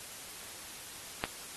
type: click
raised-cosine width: 0.3 ms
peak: -14 dBFS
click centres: 1.239 s
effects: white hiss -46 dBFS RMS until 1.56 s + AAC 32 kbps